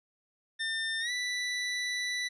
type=tone with pitch glide; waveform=25% pulse; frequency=1800 to 1974.3 Hz; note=A6 to B6; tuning=+39 to -1 cents; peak=-27 dBFS; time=0.59-2.29 s; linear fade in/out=20 ms; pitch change=+160 cents; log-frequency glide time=1-1.11 s; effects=resampled to 22050 Hz